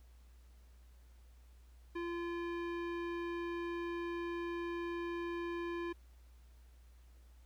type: tone with low-pass filter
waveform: square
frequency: 343.3 Hz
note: F4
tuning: 30 cents flat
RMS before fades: -40 dBFS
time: 1.95-5.93 s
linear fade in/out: 10 ms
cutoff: 2300 Hz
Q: 1.2
effects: added 60 Hz sine -57 dBFS peak until 7.45 s + pink hiss -72 dBFS RMS until 7.45 s